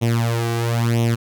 sawtooth tone with flanger, 116.54 Hz, A#2, in tune, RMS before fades -19 dBFS, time 0.01-1.16 s, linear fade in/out 20 ms, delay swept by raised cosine 0.32 to 2.62 ms, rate 1 Hz, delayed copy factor +0.8, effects none

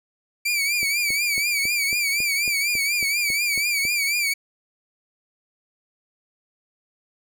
sawtooth tone with vibrato, 2317 Hz, D7, 24 cents flat, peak -17 dBFS, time 0.45-4.34 s, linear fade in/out 10 ms, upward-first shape triangle, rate 4.1 Hz, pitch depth 100 cents each way
click train, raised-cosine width 2 ms, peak -23 dBFS, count 12, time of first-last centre 0.83-3.852 s, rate 3.64 Hz
effects none

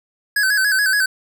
square tone with vibrato, 1600 Hz, G6, 35 cents sharp, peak -15 dBFS, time 0.36-1.06 s, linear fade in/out 5 ms, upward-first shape square, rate 7 Hz, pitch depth 75 cents each way, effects none

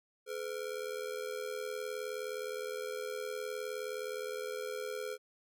square ring-modulated tone, 466.2 Hz, A#4, in tune, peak -35 dBFS, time 0.26-5.18 s, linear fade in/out 50 ms, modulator 39.7 Hz, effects none

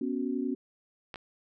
sine chord, B suspended second, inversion none, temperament just, 246.9 / 277.8 / 370.4 Hz, B3 / C#4 / F#4, 0 / +4 / +2 cents, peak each -32 / -32 / -36 dBFS, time 0.01-0.55 s, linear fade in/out 5 ms
clicks, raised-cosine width 0.3 ms, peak -24 dBFS, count 2, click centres 1.142 / 1.158 s
effects none

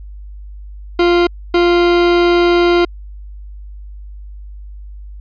40% pulse tone bursts at uneven times, 348.4 Hz, F4, 4 cents flat, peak -8 dBFS, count 2, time 0.99-1.27 / 1.54-2.85 s, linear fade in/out 5 ms, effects added 50 Hz sine -29 dBFS peak until 5.2 s + resampled to 11025 Hz

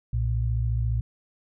sine tone pair together, 61.3 / 115.72 Hz, B1 / A#2, -12 / -12 cents, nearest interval major seventh, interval 1100 cents, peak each -25 dBFS, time 0.13-1.01 s, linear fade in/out 5 ms, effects none

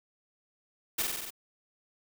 white noise with echo, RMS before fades -29 dBFS, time 0.98-1.03 s, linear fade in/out 10 ms, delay 46 ms, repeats 6, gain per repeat -2 dB, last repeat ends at 1.306 s, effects none

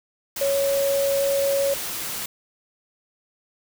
sine tone in noise, 555 Hz, C#5, 2 cents sharp, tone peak -19 dBFS, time 0.41-1.74 s, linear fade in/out 5 ms, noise white, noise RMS -30 dBFS, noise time 0.36-2.26 s, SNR +8 dB, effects none

